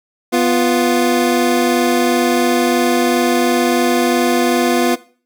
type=tone pair together; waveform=25% pulse; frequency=247.1 / 349.2 Hz; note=B3 / F4; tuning=+1 / 0 cents; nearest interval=tritone; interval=599 cents; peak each=-11 dBFS; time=0.32-4.96 s; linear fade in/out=20 ms; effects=noise-tail reverb RT60 0.4 s tail -18 dB re dry